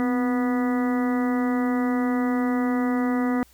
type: harmonic tone with a mistuned harmonic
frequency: 245 Hz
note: B3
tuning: 14 cents flat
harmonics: 1 / 2 / 3 / 4 / 5 / 6 / 7 / 8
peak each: -21 / -31 / -33 / -37 / -35 / -41 / -42 / -37 dBFS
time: 0-3.43 s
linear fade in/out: 0 ms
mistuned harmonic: 1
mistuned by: +54 cents
effects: added 60 Hz sine -57 dBFS peak until 3.53 s + white hiss -57 dBFS RMS until 3.53 s